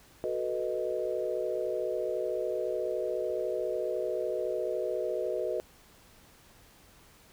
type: chord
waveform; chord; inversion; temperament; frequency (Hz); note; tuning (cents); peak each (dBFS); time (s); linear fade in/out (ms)
sine; B dominant seventh; second; equal; 370 / 440 / 493.9 / 622.3; F#4 / A4 / B4 / D#5; 0 / 0 / 0 / 0; -35 / -36 / -34 / -34; 0.24-5.6; 0
effects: pink hiss -58 dBFS RMS until 7.32 s